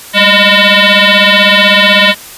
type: tone with frequency modulation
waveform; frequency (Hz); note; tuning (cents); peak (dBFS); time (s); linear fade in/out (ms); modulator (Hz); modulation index
sine; 604; D5; +48; -3; 0.13-2.15; 50; 408; 8
effects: white hiss -30 dBFS RMS until 2.37 s + resampled to 32000 Hz